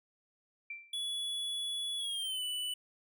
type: tone with exponential decay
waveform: sine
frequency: 2349 Hz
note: D7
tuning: in tune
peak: -37 dBFS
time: 0.7-1.02 s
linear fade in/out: 5 ms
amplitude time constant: 69 ms
type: tone with pitch glide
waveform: square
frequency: 3400 to 2977 Hz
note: G#7 to F#7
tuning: +40 to +10 cents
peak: -35 dBFS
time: 0.93-2.74 s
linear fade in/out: 5 ms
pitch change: -230 cents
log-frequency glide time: 1.98-2.43 s
effects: none